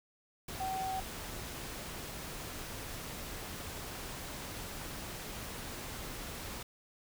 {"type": "tone in noise", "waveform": "sine", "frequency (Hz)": 761, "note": "F#5", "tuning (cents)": 48, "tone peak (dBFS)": -34, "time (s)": [0.6, 1], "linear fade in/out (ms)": 5, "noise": "pink", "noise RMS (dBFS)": -43, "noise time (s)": [0.48, 6.63], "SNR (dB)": 6, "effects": []}